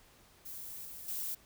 violet noise with level steps, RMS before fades -45 / -47 / -38 dBFS, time 0.45-1.35 s, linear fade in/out 10 ms, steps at 0.85 / 1.08 s, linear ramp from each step 2 ms, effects pink hiss -62 dBFS RMS until 1.45 s

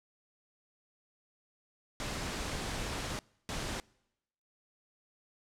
pink noise bursts at uneven times, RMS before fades -37 dBFS, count 2, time 2-3.19 / 3.49-3.8 s, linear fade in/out 0 ms, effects noise-tail reverb RT60 0.9 s tail -26 dB re dry + low-pass 8000 Hz 12 dB/octave

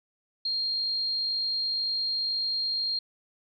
sine tone, 4217 Hz, C8, 13 cents sharp, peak -26 dBFS, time 0.45-2.99 s, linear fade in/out 5 ms, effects none

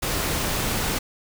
pink noise, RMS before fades -25 dBFS, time 0.02-0.99 s, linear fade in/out 10 ms, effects none

